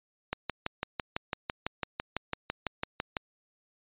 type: click train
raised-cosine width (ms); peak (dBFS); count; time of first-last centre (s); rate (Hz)
0.3; -14; 18; 0.33-3.168; 5.99
effects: resampled to 8000 Hz